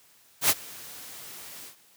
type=noise with ADSR envelope; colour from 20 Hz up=white; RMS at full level=-19 dBFS; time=0.41-1.76 s; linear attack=87 ms; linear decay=39 ms; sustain=-24 dB; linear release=110 ms; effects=white hiss -59 dBFS RMS until 1.96 s + high-pass 80 Hz 12 dB/octave